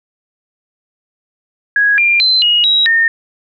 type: tone with pitch steps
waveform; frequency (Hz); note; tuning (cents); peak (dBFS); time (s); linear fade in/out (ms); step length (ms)
sine; 1659 / 2391 / 4074 / 2883 / 3849 / 1827; G#6 / D7 / C8 / F#7 / B7 / A#6; -2 / +30 / -47 / -46 / -45 / -35; -8; 1.76-3.08; 2; 220
effects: none